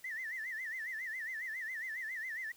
sine tone with vibrato, 1900 Hz, A#6, 33 cents sharp, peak -37 dBFS, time 0.04-2.52 s, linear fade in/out 5 ms, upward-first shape sine, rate 7.3 Hz, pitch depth 160 cents each way, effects tanh soft clip ceiling -33 dBFS + white hiss -62 dBFS RMS until 2.56 s

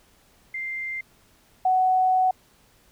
sine tone pair in turn, 2093 / 744.9 Hz, C7 / F#5, 0 / +11 cents, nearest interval octave + tritone, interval 1789 cents, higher first, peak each -28 / -17 dBFS, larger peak second, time 0.54-1.01 / 1.65-2.31 s, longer second, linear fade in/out 5 ms, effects pink hiss -59 dBFS RMS until 2.91 s

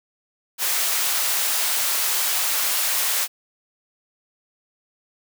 white high-pass noise, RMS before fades -22 dBFS, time 0.58-3.28 s, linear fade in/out 50 ms, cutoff 660 Hz, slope 12 dB/octave, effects none

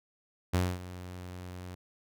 sawtooth tone with ADSR envelope, 90.4 Hz, F#2, 40 cents flat, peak -20 dBFS, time 0.53-1.75 s, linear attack 14 ms, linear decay 240 ms, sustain -17 dB, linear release 5 ms, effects none

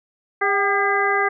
harmonic tone with a mistuned harmonic, 403.1 Hz, G4, 48 cents sharp, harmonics 1 / 2 / 3 / 4 / 5, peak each -23 / -23 / -23 / -23 / -23 dBFS, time 0.41-1.29 s, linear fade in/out 10 ms, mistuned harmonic 2, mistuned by -61 cents, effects none

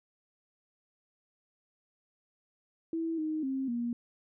sine tone with pitch steps, 327.7 / 311.4 / 266.6 / 237.7 Hz, E4 / D#4 / C4 / A#3, -10 / +2 / +33 / +34 cents, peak -30 dBFS, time 2.93-3.93 s, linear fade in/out 2 ms, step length 250 ms, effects none

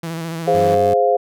sawtooth tone with vibrato, 164.81 Hz, E3, in tune, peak -20 dBFS, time 0.03-0.75 s, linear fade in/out 5 ms, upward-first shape square, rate 14 Hz, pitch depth 31 cents each way
sine chord, F minor, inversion first, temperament equal, 415.3 / 523.3 / 698.5 Hz, Ab4 / C5 / F5, 0 / 0 / 0 cents, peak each -18 / -16 / -16 dBFS, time 0.47-1.17 s, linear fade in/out 10 ms
20% pulse tone, 94.7 Hz, F#2, 41 cents sharp, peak -19 dBFS, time 0.54-0.94 s, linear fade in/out 5 ms
effects none

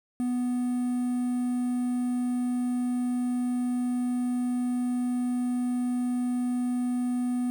triangle tone with quantisation, 246.9 Hz, B3, in tune, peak -23 dBFS, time 0.2-7.5 s, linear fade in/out 0 ms, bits 8, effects none

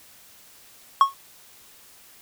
triangle tone with exponential decay, 1097 Hz, C#6, 18 cents flat, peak -6 dBFS, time 1.01-1.14 s, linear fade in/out 1 ms, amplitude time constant 27 ms, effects white hiss -51 dBFS RMS until 2.21 s

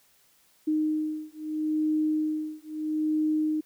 sine beating tone pair, 308.4 / 309.17 Hz, D#4 / D#4, -15 / -11 cents, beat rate 0.77 Hz, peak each -28 dBFS, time 0.67-3.61 s, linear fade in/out 10 ms, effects white hiss -63 dBFS RMS until 3.65 s

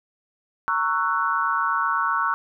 sine chord, F# dominant seventh, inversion first, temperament just, 925 / 1110 / 1332 / 1480 Hz, A#5 / C#6 / E6 / F#6, -14 / +2 / +18 / 0 cents, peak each -28 / -24 / -25 / -26 dBFS, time 0.68-2.34 s, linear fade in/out 0 ms, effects none

